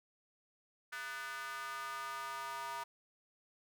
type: tone with high-pass filter sweep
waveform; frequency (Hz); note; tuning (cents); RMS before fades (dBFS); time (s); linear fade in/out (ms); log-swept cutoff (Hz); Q
square; 135.5; C#3; -39; -43; 0.92-2.84; 10; 1500 to 1000; 4
effects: none